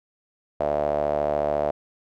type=tone with band-pass filter; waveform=sawtooth; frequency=74 Hz; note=D2; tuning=14 cents sharp; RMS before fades=-24 dBFS; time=0.6-1.71 s; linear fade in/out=5 ms; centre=630 Hz; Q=6.8; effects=none